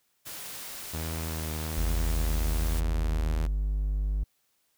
white noise, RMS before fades -40 dBFS, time 0.25-2.81 s, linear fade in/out 20 ms
sawtooth tone with vibrato, 79.5 Hz, D#2, 38 cents sharp, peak -28 dBFS, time 0.93-3.47 s, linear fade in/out 10 ms, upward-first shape sine, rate 1.2 Hz, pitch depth 30 cents each way
triangle tone, 50.1 Hz, G1, 38 cents sharp, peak -23 dBFS, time 1.77-4.24 s, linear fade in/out 10 ms
effects white hiss -72 dBFS RMS until 4.77 s

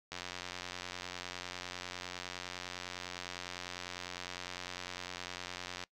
click train, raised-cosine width 0.2 ms, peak -23 dBFS, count 515, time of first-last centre 0.12-5.837 s, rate 89.9 Hz, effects noise-tail reverb RT60 0.1 s tail -22 dB re dry

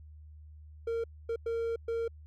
triangle tone bursts at uneven times, 460.3 Hz, A#4, 22 cents flat, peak -28 dBFS, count 4, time 0.87-1.04 / 1.29-1.36 / 1.46-1.76 / 1.88-2.08 s, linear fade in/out 5 ms, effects added 76 Hz sine -48 dBFS peak until 2.26 s

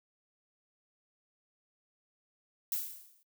violet noise with exponential decay, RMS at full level -31 dBFS, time 2.72-3.23 s, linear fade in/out 1 ms, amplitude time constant 110 ms, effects noise-tail reverb RT60 0.1 s tail -23 dB re dry

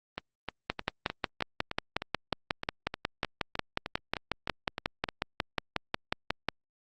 two click trains, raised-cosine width 0.3 ms, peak -11 / -17 dBFS, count 33 / 17, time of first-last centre 0.7-6.487 / 0.18-5.088 s, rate 5.53 / 3.26 Hz, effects Opus 32 kbps

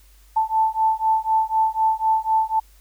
sine beating tone pair, 880 / 884 Hz, A5 / A5, 0 / +8 cents, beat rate 4 Hz, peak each -20 dBFS, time 0.36-2.6 s, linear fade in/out 10 ms, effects added 50 Hz sine -49 dBFS peak until 2.8 s + white hiss -57 dBFS RMS until 2.8 s

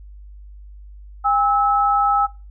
sine tone pair together, 807.6 / 1300 Hz, G#5 / E6, -49 / -24 cents, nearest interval minor sixth, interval 825 cents, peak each -17 dBFS, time 1.24-2.27 s, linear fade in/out 20 ms, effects noise-tail reverb RT60 0.3 s tail -21 dB re dry + added 50 Hz sine -37 dBFS peak until 2.5 s

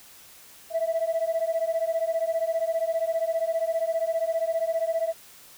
sine beating tone pair, 650 / 665 Hz, E5 / E5, -24 / +15 cents, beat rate 15 Hz, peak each -25 dBFS, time 0.7-5.14 s, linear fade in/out 50 ms, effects tanh soft clip ceiling -19 dBFS + white hiss -50 dBFS RMS until 5.57 s

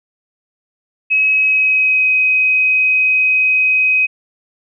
sine tone with pitch glide, 2557 to 2523 Hz, D#7 to D#7, +47 to +23 cents, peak -10 dBFS, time 1.1-4.07 s, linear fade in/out 20 ms, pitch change -24 cents, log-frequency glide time 1.31-2.09 s, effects none

